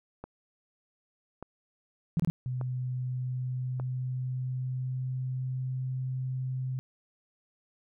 click train, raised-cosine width 1 ms, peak -26 dBFS, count 4, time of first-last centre 0.24-3.799 s, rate 0.843 Hz
sine tone bursts, 164.81 Hz, E3, in tune, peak -23 dBFS, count 3, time 2.17-2.3 s, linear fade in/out 0 ms, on 26 ms, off 26 ms
sine tone with pitch glide, 126.6 to 129.41 Hz, B2 to C3, +43 to -19 cents, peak -30 dBFS, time 2.46-6.79 s, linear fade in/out 0 ms, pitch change +38 cents, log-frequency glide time 2.96-5.93 s
effects none

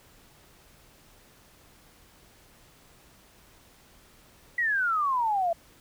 sine exponential sweep, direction down, 1975.5 to 659.3 Hz, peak -23 dBFS, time 4.58-5.53 s, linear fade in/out 5 ms, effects pink hiss -57 dBFS RMS until 5.8 s

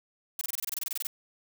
blue noise bursts, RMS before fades -32 dBFS, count 15, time 0.39-1.07 s, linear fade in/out 2 ms, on 22 ms, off 25 ms, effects none

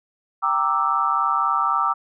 sine chord, E half-diminished seventh, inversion first, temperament equal, 784 / 932.3 / 1174.7 / 1318.5 Hz, G5 / Bb5 / D6 / E6, 0 / 0 / 0 / 0 cents, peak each -27 / -26 / -21 / -22 dBFS, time 0.42-1.94 s, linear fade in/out 20 ms, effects none

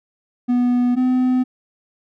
triangle tone pair in turn, 245.5 / 254 Hz, B3 / B3, -10 / +49 cents, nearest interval minor second, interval 59 cents, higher second, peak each -12 dBFS, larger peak neither, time 0.48-0.96 / 0.96-1.44 s, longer neither, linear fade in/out 20 ms, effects none

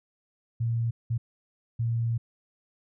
sine tone bursts at uneven times, 116 Hz, A#2, 8 cents flat, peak -24 dBFS, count 3, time 0.6-0.91 / 1.1-1.18 / 1.79-2.18 s, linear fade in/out 10 ms, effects none

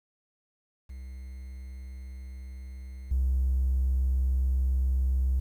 triangle tone with level steps, 64.8 Hz, C2, 16 cents flat, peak -36 / -19 dBFS, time 0.89-5.4 s, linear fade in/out 10 ms, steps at 3.11 s, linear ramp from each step 5 ms, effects tanh soft clip ceiling -20 dBFS + 10-bit

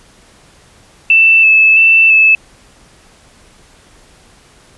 sine tone with vibrato, 2637 Hz, E7, in tune, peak -4 dBFS, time 1.1-2.35 s, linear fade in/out 2 ms, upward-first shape square, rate 1.5 Hz, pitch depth 16 cents each way, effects pink hiss -45 dBFS RMS until 4.77 s + resampled to 24000 Hz

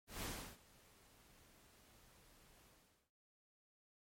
pink noise with ADSR envelope, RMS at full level -44 dBFS, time 0.07-3.11 s, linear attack 160 ms, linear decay 340 ms, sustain -23 dB, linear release 440 ms, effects MP3 64 kbps

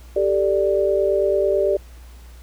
sine chord, G suspended second, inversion none, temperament just, 392 / 441 / 588 Hz, G4 / A4 / D5, 0 / +4 / +2 cents, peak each -19 / -24 / -19 dBFS, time 0.16-1.77 s, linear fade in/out 5 ms, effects added 60 Hz sine -39 dBFS peak until 2.42 s + pink hiss -51 dBFS RMS until 2.42 s

